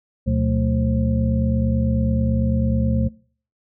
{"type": "tone cluster", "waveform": "sine", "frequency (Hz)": [73.1, 122.2, 183.2, 222.1, 531], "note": ["D2", "B2", "F#3", "A3", "C5"], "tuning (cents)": [-7, -18, -17, 16, 25], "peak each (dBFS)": [-21, -22, -28, -22, -30], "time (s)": [0.26, 3.09], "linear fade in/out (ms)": 20, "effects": ["noise-tail reverb RT60 0.5 s tail -24 dB re dry"]}